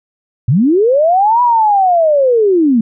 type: linear two-way sweep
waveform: sine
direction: up then down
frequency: 103.83 to 987.8 to 214.1 Hz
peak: -7 dBFS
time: 0.48-2.81 s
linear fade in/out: 5 ms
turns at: 1.42 s
effects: none